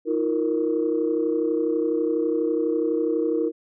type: chord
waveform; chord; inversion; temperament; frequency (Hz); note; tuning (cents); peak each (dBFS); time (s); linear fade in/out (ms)
sine; Eb suspended second; none; equal with one note detuned; 317.1 / 349.2 / 466.2; Eb4 / F4 / Bb4; +33 / 0 / 0; -24 / -26 / -23; 0.05-3.52; 50
effects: tanh soft clip ceiling -12 dBFS